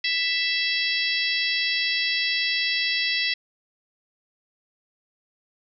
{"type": "harmonic tone", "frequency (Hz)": 661, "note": "E5", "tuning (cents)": 5, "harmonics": [3, 4, 5, 6, 7, 8], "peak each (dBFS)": [-27, -28, -29, -30, -30, -31], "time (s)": [0.04, 3.34], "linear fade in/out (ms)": 5, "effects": []}